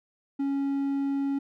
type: tone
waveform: triangle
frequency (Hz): 277.2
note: C#4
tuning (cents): 0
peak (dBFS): -23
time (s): 0.39-1.39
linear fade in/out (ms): 10
effects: none